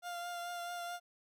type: tone with vibrato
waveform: 30% pulse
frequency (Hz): 698.5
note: F5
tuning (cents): 0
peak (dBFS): -37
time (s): 0.02-1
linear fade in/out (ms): 50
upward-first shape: triangle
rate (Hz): 4.6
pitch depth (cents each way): 21
effects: none